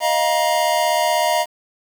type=chord; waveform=square; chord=Eb suspended second; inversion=none; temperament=equal with one note detuned; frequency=622.3 / 698.5 / 949.7 Hz; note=Eb5 / F5 / Bb5; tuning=0 / 0 / +32 cents; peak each=-21 dBFS; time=0-1.46 s; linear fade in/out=50 ms; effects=7-bit